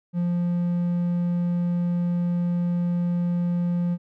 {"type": "tone", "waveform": "triangle", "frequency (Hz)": 174.61, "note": "F3", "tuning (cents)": 0, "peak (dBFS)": -19, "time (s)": [0.13, 3.98], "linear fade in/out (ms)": 50, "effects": []}